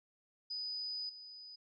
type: tone with level steps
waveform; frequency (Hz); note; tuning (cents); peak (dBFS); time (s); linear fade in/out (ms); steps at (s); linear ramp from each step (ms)
sine; 4978; D#8; 0; -38 / -49; 0.5-1.56; 10; 1.09; 5
effects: none

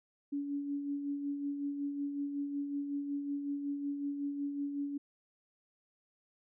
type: tone with tremolo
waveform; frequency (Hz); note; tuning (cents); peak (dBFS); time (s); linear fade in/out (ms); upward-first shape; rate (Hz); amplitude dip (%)
sine; 284.3; C#4; +44; -32; 0.32-4.98; 10; sine; 5.4; 45
effects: none

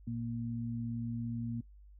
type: tone pair together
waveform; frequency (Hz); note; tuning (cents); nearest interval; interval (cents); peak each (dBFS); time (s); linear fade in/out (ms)
sine; 116.54 / 234.1; A#2 / A#3; 0 / +8; octave; 1208; -38 / -37; 0.07-1.61; 5
effects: noise-tail reverb RT60 0.1 s tail -21 dB re dry + added 50 Hz sine -53 dBFS peak until 1.99 s

